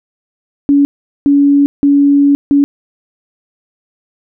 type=tone bursts at uneven times; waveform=sine; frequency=283.4 Hz; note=C#4; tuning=38 cents sharp; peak=-5 dBFS; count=4; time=0.69-0.85 / 1.26-1.66 / 1.83-2.35 / 2.51-2.64 s; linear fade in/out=0 ms; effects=none